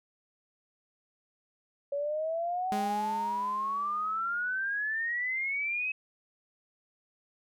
sine exponential sweep, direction up, 560 to 2571 Hz, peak -29 dBFS, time 1.92-5.92 s, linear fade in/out 5 ms
sawtooth tone with exponential decay, 207.7 Hz, G#3, in tune, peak -27 dBFS, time 2.72-4.79 s, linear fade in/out 0 ms, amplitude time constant 450 ms
effects none

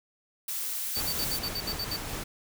blue noise, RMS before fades -33 dBFS, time 0.48-1.39 s, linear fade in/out 5 ms
square tone bursts, 4576 Hz, D8, 46 cents flat, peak -31 dBFS, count 9, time 0.95-1.965 s, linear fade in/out 5 ms, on 55 ms, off 65 ms
pink noise with tremolo, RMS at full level -35 dBFS, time 0.96-2.24 s, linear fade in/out 10 ms, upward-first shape triangle, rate 4.4 Hz, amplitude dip 30%
effects none

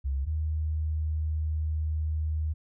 sine tone pair in turn, 68 / 77.74 Hz, C#2 / D#2, -33 / -1 cents, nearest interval major second, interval 232 cents, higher second, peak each -26 dBFS, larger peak neither, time 0.04-0.26 / 0.26-2.54 s, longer second, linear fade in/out 20 ms, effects none

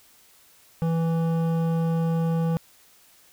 sine tone with hard clipping, 164.81 Hz, E3, in tune, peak -23 dBFS, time 0.82-2.57 s, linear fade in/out 0 ms, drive 12 dB, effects white hiss -56 dBFS RMS until 3.32 s

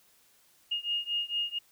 sine beating tone pair, 2846 / 2850.4 Hz, F7 / F7, +32 / +35 cents, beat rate 4.4 Hz, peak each -32 / -33 dBFS, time 0.71-1.59 s, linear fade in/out 10 ms, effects white hiss -64 dBFS RMS until 1.71 s

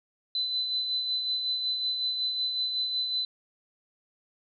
sine tone with tremolo, 4019 Hz, B7, 30 cents sharp, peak -25 dBFS, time 0.35-3.25 s, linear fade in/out 2 ms, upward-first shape sine, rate 5.4 Hz, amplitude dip 40%, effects none

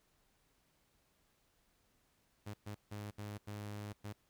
sawtooth tone bursts at uneven times, 103.83 Hz, G#2, in tune, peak -39 dBFS, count 6, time 2.46-2.54 / 2.66-2.75 / 2.91-3.11 / 3.18-3.38 / 3.47-3.93 / 4.04-4.13 s, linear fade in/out 10 ms, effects pink hiss -75 dBFS RMS until 4.29 s

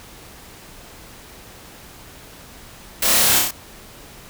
white noise with echo, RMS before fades -19 dBFS, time 3.02-3.39 s, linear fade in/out 5 ms, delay 30 ms, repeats 4, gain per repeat -2 dB, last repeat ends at 3.51 s, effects pink hiss -42 dBFS RMS until 4.29 s

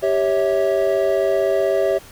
triangle chord, C# diminished, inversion second, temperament equal with one note detuned, 392 / 554.4 / 650.2 Hz, G4 / C#5 / E5, 0 / 0 / -24 cents, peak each -18 dBFS, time 0.02-1.99 s, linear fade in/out 20 ms, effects pink hiss -43 dBFS RMS until 2.11 s

